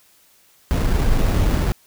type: noise with sample-and-hold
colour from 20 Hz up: brown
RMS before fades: -17 dBFS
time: 0.71-1.72 s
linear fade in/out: 0 ms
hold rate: 3150 Hz
effects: white hiss -55 dBFS RMS until 1.86 s